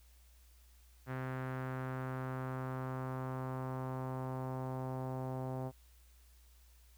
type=tone with low-pass filter sweep; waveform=sawtooth; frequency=130 Hz; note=C3; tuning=11 cents flat; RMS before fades=-40 dBFS; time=1.06-5.72 s; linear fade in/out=50 ms; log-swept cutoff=1700 to 770 Hz; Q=2; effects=added 60 Hz sine -60 dBFS peak until 6.97 s + white hiss -69 dBFS RMS until 6.97 s